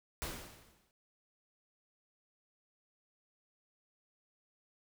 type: noise with exponential decay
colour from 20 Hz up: pink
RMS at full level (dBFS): -38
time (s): 0.22-0.91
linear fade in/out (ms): 0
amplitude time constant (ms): 150
effects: none